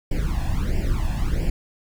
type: noise with flanger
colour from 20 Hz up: brown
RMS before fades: -22 dBFS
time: 0.11-1.5 s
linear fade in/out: 5 ms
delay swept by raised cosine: 0.39 to 1.18 ms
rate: 1.5 Hz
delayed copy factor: +0.85
effects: none